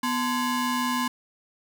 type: ring-modulated tone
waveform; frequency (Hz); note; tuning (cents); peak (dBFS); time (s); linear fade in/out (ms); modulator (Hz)
35% pulse; 640; D#5; +49; -19; 0.03-1.08; 5; 393
effects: none